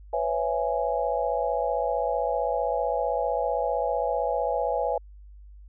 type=chord; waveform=sine; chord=C# minor seventh; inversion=third; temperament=just; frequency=498.9 / 554.4 / 665.2 / 831.5 Hz; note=B4 / C#5 / E5 / G#5; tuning=+17 / 0 / +16 / +2 cents; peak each=-29 dBFS; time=0.13-4.98 s; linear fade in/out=5 ms; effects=added 50 Hz sine -44 dBFS peak until 5.68 s